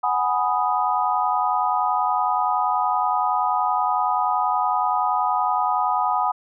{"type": "chord", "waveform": "sine", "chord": "G# minor seventh", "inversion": "third", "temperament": "equal", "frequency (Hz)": [740, 830.6, 987.8, 1244.5], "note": ["F#5", "G#5", "B5", "D#6"], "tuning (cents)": [0, 0, 0, 0], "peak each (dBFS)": -24, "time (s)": [0.03, 6.32], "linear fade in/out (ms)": 10, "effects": []}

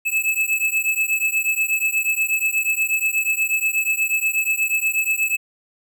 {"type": "beating tone pair", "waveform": "square", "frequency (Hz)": [2600, 2608.3], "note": ["E7", "E7"], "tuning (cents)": [-24, -19], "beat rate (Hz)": 8.3, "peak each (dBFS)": -22, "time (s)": [0.05, 5.37], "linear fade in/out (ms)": 20, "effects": []}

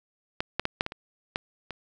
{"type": "clicks", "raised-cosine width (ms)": 0.3, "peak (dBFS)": [-11, -9, -10, -7, -15, -22, -11, -20], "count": 8, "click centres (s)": [0.405, 0.596, 0.654, 0.809, 0.864, 0.921, 1.359, 1.707], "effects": []}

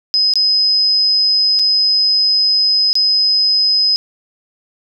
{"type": "tone with dropouts", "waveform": "sine", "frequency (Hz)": 5050, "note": "D#8", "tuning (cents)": 25, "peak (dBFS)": -10, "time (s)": [0.14, 3.96], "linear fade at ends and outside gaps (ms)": 0, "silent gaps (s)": [[0.337, 0.356], [1.591, 1.595], [2.93, 2.954]], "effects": []}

